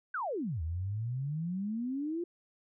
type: exponential two-way sweep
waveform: sine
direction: down then up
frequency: 1600 to 77.1 to 354.7 Hz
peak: -32 dBFS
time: 0.14-2.24 s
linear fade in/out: 5 ms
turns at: 0.62 s
effects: none